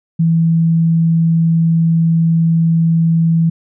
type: tone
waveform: sine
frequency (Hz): 164.7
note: E3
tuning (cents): -1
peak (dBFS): -9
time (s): 0.19-3.5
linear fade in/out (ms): 10
effects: none